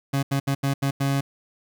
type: tone bursts at uneven times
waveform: 30% pulse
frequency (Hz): 138.3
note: C#3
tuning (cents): -4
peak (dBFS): -18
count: 6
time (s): 0.13-0.23 / 0.31-0.4 / 0.47-0.55 / 0.63-0.74 / 0.82-0.91 / 1-1.21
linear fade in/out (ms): 10
effects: none

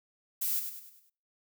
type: noise with echo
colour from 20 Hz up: violet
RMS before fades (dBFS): -31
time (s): 0.41-0.6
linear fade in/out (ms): 10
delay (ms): 100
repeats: 5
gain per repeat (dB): -7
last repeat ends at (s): 1.1
effects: noise-tail reverb RT60 0.5 s tail -25 dB re dry

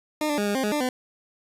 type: tone with pitch steps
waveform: 20% pulse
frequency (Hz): 304.3 / 294 / 205.7 / 203.9 / 264.9 / 209.3 / 297.1 / 253.7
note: D#4 / D4 / G#3 / G#3 / C4 / G#3 / D4 / B3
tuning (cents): -38 / +2 / -16 / -32 / +22 / +14 / +20 / +47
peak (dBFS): -18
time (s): 0.21-0.89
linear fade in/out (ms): 2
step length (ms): 85
effects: resampled to 32000 Hz + 9-bit

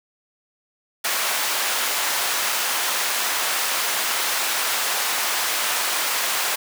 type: high-pass noise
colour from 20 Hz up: pink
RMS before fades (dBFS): -23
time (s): 1.04-6.56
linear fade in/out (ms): 10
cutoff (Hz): 900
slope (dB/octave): 12
effects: none

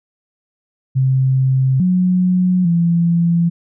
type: tone with pitch steps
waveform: sine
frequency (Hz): 131.8 / 182.3 / 169.9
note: C3 / F#3 / F3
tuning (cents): +13 / -25 / -47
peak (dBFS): -11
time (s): 0.95-3.5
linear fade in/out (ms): 20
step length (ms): 850
effects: none

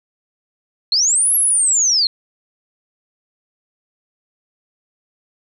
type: linear two-way sweep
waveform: sine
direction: up then down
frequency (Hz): 4113 to 11400 to 4113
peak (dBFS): -12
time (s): 0.92-2.07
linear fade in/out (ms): 2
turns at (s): 1.35
effects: none

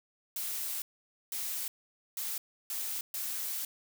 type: noise bursts at uneven times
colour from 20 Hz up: blue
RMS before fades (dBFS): -36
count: 5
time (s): 0.36-0.82 / 1.32-1.68 / 2.17-2.38 / 2.7-3.01 / 3.14-3.65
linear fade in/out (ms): 2
effects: none

